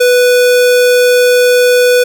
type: tone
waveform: square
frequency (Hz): 493.9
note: B4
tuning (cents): 0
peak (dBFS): -6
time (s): 0-2.04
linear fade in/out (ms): 10
effects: none